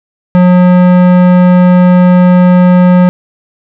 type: tone with tanh clipping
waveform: sine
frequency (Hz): 180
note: F#3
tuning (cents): -47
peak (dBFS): -4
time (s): 0.35-3.09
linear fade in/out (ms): 0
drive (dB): 17
effects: none